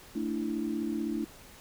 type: chord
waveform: sine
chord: A suspended fourth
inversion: none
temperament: equal with one note detuned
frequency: 222 / 293.7 / 329.6 Hz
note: A3 / D4 / E4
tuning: +16 / 0 / 0 cents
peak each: -34 dBFS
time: 0.15-1.25 s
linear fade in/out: 10 ms
effects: pink hiss -52 dBFS RMS until 1.6 s